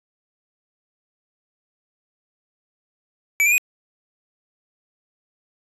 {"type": "tone with pitch steps", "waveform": "square", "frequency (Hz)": [2303, 2392, 2485], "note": ["D7", "D7", "D#7"], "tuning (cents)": [-34, 31, -3], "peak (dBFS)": -15, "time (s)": [3.4, 3.58], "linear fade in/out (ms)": 0, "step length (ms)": 60, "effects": ["resampled to 32000 Hz"]}